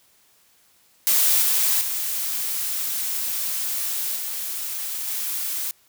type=noise with level steps; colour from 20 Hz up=blue; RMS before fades=-18 / -20 / -26 / -29 / -27 dBFS; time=1.07-5.71 s; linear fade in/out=0 ms; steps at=1.42 / 1.81 / 4.16 / 5.07 s; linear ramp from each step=2 ms; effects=white hiss -59 dBFS RMS until 5.88 s